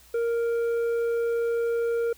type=tone with tanh clipping; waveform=sine; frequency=466.2 Hz; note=A#4; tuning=in tune; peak=-24 dBFS; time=0.14-2.13 s; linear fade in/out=5 ms; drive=6 dB; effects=added 60 Hz sine -57 dBFS peak until 2.17 s + white hiss -55 dBFS RMS until 2.17 s